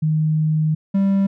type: tone pair in turn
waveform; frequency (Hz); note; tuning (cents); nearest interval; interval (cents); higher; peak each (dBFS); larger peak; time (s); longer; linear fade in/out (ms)
sine / triangle; 155.56 / 195.99; D#3 / G3; 0 / 0; major third; 400; second; -15 / -12; second; 0.02-0.75 / 0.94-1.27; first; 10
effects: none